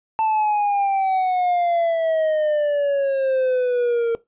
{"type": "exponential sweep", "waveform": "triangle", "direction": "down", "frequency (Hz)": [887, 458.9], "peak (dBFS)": -15, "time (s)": [0.19, 4.15], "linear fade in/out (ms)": 0, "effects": ["noise-tail reverb RT60 0.2 s tail -19 dB re dry", "resampled to 8000 Hz"]}